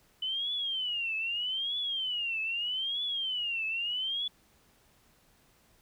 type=tone with vibrato; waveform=sine; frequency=2993 Hz; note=F#7; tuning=19 cents sharp; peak=-30 dBFS; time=0.22-4.28 s; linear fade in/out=5 ms; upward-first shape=triangle; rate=0.8 Hz; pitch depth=250 cents each way; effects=pink hiss -65 dBFS RMS until 5.81 s